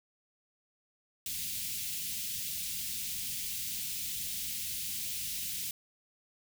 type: band-stop noise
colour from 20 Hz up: white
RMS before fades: -37 dBFS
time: 1.26-5.71 s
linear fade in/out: 2 ms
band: 210 to 2500 Hz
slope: 24 dB/octave
effects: none